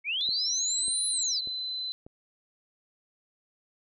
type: linear two-way sweep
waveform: sine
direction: up then down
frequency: 2160 to 9956 to 3769 Hz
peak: -27 dBFS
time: 0.04-1.43 s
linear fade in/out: 50 ms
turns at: 1.07 s
type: tone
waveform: sine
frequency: 4035 Hz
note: B7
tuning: 36 cents sharp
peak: -31 dBFS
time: 0.21-1.92 s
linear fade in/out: 0 ms
type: click train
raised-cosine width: 2 ms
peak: -33 dBFS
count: 4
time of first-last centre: 0.29-2.065 s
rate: 1.69 Hz
effects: none